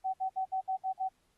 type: tone bursts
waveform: sine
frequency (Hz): 759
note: F#5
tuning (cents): +44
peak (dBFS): -29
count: 7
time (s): 0.04-1.091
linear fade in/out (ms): 20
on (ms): 97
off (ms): 62
effects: pink hiss -74 dBFS RMS until 1.37 s + AAC 32 kbps